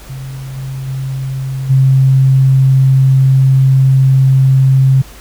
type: tone with level steps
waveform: sine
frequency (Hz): 133.2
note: C3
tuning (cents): +31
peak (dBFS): -22 / -19 / -16 / -5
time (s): 0.09-5.02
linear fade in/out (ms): 10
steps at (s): 0.56 / 0.87 / 1.69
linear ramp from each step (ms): 20
effects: added 50 Hz sine -37 dBFS peak until 5.2 s + pink hiss -37 dBFS RMS until 5.2 s